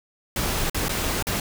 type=noise with dropouts; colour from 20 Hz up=pink; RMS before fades=-25 dBFS; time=0.36-1.4 s; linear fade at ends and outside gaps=2 ms; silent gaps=0.698-0.745 / 0.884-0.892 / 1.226-1.269 s; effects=none